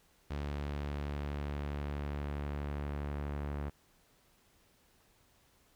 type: tone with low-pass filter sweep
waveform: sawtooth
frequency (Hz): 72.3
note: D2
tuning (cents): -27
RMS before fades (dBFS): -38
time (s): 0.3-3.7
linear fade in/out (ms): 10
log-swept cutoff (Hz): 4100 to 1800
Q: 0.78
effects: pink hiss -68 dBFS RMS until 5.75 s